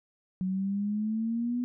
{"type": "exponential sweep", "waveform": "sine", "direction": "up", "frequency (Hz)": [184.1, 248], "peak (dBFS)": -27, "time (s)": [0.41, 1.64], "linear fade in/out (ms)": 0, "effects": []}